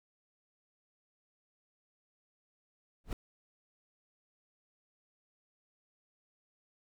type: noise with exponential growth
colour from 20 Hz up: brown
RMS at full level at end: -28 dBFS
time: 3.04-3.13 s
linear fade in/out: 2 ms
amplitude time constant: 18 ms
effects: none